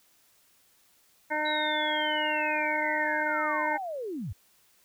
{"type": "harmonic tone", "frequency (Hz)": 304.1, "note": "D#4", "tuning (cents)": -40, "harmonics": [1, 2, 3, 5, 6, 7], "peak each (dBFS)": [-37, -33, -31, -34, -35, -34], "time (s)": [1.3, 3.78], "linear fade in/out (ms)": 20}
{"type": "linear sweep", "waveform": "sine", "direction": "down", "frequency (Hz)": [3926, 69.3], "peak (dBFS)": -32, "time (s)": [1.45, 4.33], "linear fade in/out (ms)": 10}
{"effects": ["white hiss -64 dBFS RMS until 4.84 s"]}